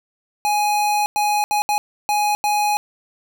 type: tone bursts at uneven times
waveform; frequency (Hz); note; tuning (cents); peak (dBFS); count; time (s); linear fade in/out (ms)
square; 833; G#5; +5; -17; 6; 0.45-1.06 / 1.16-1.44 / 1.51-1.62 / 1.69-1.78 / 2.09-2.35 / 2.44-2.77; 0
effects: none